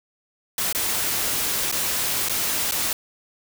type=noise with dropouts; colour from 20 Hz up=white; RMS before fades=-24 dBFS; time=0.58-2.93 s; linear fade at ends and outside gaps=2 ms; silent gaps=0.727-0.748 / 1.715-1.724 / 2.287-2.295 / 2.712-2.72 s; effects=none